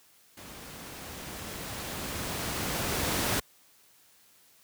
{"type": "noise with level ramp", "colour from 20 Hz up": "pink", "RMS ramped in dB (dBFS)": [-46, -27], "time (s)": [0.37, 3.4], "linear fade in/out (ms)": 5, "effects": ["white hiss -61 dBFS RMS until 4.63 s", "high-pass 60 Hz 12 dB/octave"]}